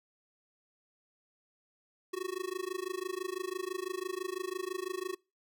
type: tone with amplitude modulation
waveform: square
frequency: 370 Hz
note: F#4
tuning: in tune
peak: -32 dBFS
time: 2.13-5.15 s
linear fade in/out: 10 ms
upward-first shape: sine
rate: 26 Hz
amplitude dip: 95%
effects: noise-tail reverb RT60 0.3 s tail -26 dB re dry